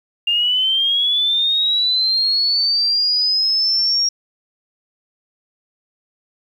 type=linear sweep; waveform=sine; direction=up; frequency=2794 to 5610 Hz; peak=-14 dBFS; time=0.27-4.09 s; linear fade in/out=5 ms; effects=8-bit